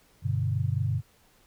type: chord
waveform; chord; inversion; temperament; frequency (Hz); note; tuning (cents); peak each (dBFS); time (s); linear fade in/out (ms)
sine; G major; none; equal; 98 / 123.47 / 146.83; G2 / B2 / D3; 0 / 0 / 0; -28 / -28 / -31; 0.22-1.02; 50
effects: pink hiss -62 dBFS RMS until 1.46 s